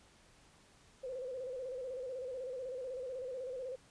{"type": "tone with vibrato", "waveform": "sine", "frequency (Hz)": 512, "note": "C5", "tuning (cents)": -38, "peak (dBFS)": -39, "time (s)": [1.03, 3.76], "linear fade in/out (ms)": 10, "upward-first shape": "square", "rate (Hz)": 16, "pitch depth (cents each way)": 60, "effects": ["pink hiss -64 dBFS RMS until 3.9 s", "resampled to 22050 Hz"]}